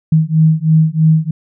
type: beating tone pair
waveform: sine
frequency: 156.9 / 160 Hz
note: D#3 / D#3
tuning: +15 / +49 cents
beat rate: 3.1 Hz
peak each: -11 dBFS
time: 0.12-1.31 s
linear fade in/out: 5 ms
effects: none